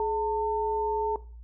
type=tone pair together; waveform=sine; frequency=423.4 / 899.2 Hz; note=G#4 / A5; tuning=+33 / +37 cents; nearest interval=octave + minor second; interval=1304 cents; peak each=-27 dBFS; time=0-1.16 s; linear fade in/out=2 ms; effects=noise-tail reverb RT60 0.4 s tail -18 dB re dry + added 58 Hz sine -42 dBFS peak until 1.43 s